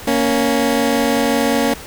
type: tone pair together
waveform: 20% pulse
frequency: 233.6 / 279.1 Hz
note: A#3 / C#4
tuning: +4 / +12 cents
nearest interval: minor third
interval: 308 cents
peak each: -12 / -12 dBFS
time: 0.07-1.74 s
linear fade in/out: 5 ms
effects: pink hiss -34 dBFS RMS until 1.86 s